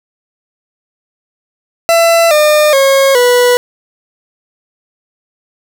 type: tone with pitch steps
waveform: 40% pulse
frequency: 670 / 603.8 / 544.2 / 490.5 Hz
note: E5 / D5 / C#5 / B4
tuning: +28 / +48 / -32 / -12 cents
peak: -5 dBFS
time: 1.89-3.57 s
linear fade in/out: 0 ms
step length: 420 ms
effects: none